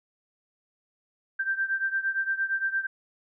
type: beating tone pair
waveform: sine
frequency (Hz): 1568 / 1576.7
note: G6 / G6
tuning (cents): 0 / +10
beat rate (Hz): 8.7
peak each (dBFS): -27 / -30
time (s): 1.39-2.87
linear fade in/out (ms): 10
effects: none